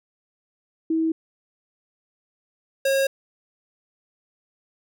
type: tone pair in turn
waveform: sine / square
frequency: 322.7 / 542.7 Hz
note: E4 / C#5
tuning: -37 / -37 cents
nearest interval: major sixth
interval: 900 cents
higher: second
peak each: -19 / -19 dBFS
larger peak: neither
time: 0.9-1.12 / 2.85-3.07 s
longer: neither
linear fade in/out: 5 ms
effects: none